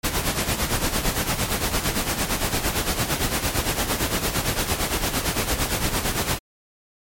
pink noise with tremolo, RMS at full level -21 dBFS, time 0.03-6.39 s, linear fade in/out 20 ms, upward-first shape sine, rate 8.8 Hz, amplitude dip 65%, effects MP3 64 kbps

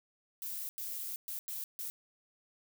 violet noise bursts at uneven times, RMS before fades -40 dBFS, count 5, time 0.42-0.69 / 0.78-1.16 / 1.28-1.39 / 1.48-1.64 / 1.79-1.9 s, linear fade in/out 0 ms, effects none

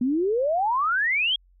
sine exponential sweep, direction up, 237.6 to 3322 Hz, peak -20 dBFS, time 0.01-1.36 s, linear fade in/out 5 ms, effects added 45 Hz sine -55 dBFS peak until 1.6 s

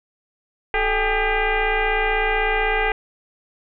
sine tone with frequency modulation, 784 Hz, G5, in tune, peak -17 dBFS, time 0.74-2.92 s, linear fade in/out 2 ms, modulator 406 Hz, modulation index 4.1, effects none

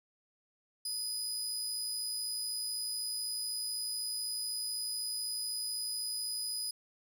25% pulse tone, 4978 Hz, D#8, in tune, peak -30 dBFS, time 0.85-6.71 s, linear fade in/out 5 ms, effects none

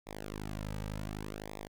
sawtooth tone with flanger, 51.91 Hz, G#1, in tune, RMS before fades -41 dBFS, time 0.06-1.68 s, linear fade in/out 20 ms, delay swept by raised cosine 0.67 to 2.87 ms, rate 0.67 Hz, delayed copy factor -0.95, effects none

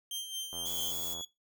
sawtooth tone with tremolo, 3149 Hz, G7, 7 cents sharp, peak -31 dBFS, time 0.11-0.92 s, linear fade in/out 2 ms, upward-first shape sine, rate 4.5 Hz, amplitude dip 60%
click train, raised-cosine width 1 ms, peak -34 dBFS, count 59, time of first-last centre 0.53-1.209 s, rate 85.4 Hz
violet noise, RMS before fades -38 dBFS, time 0.65-1.15 s, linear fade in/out 20 ms
30% pulse tone, 3372 Hz, G#7, 26 cents sharp, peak -35 dBFS, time 0.65-1.25 s, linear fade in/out 5 ms
effects noise-tail reverb RT60 0.2 s tail -19 dB re dry

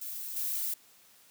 violet noise with level steps, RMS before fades -39 / -33 dBFS, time 0.01-0.74 s, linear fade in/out 5 ms, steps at 0.36 s, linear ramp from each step 10 ms, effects white hiss -60 dBFS RMS until 1.3 s + high-pass 100 Hz 12 dB/octave

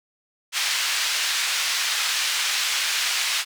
white band-pass noise, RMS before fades -24 dBFS, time 0.52-3.45 s, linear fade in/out 50 ms, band 1500 to 4900 Hz, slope 12 dB/octave, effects none

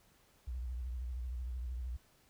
sine tone with vibrato, 61.74 Hz, B1, in tune, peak -37 dBFS, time 0.47-1.97 s, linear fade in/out 10 ms, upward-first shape sine, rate 13 Hz, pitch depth 110 cents each way, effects pink hiss -68 dBFS RMS until 2.29 s

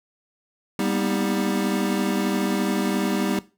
square tone cluster, 197.5 / 240.7 / 252.2 / 314.5 / 396.2 Hz, G3 / B3 / B3 / D#4 / G4, +13 / -44 / +36 / +19 / +18 cents, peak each -26 / -30 / -32 / -28 / -31 dBFS, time 0.79-3.39 s, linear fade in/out 2 ms, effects noise-tail reverb RT60 0.3 s tail -18 dB re dry

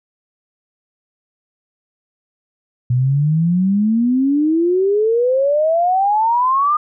sine exponential sweep, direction up, 120.8 to 1226 Hz, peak -12 dBFS, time 2.9-6.77 s, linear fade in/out 5 ms, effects none

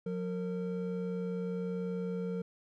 triangle tone pair together, 180.1 / 459.2 Hz, F#3 / A#4, -46 / -26 cents, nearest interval octave + major third, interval 1620 cents, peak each -33 / -35 dBFS, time 0.06-2.42 s, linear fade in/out 5 ms, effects none

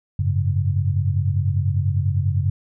sine chord, F# suspended second, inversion none, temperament equal with one note detuned, 93.79 / 103.83 / 138.59 Hz, F#2 / G#2 / C#3, +24 / 0 / 0 cents, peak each -20 / -23 / -23 dBFS, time 0.19-2.5 s, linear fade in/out 5 ms, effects none

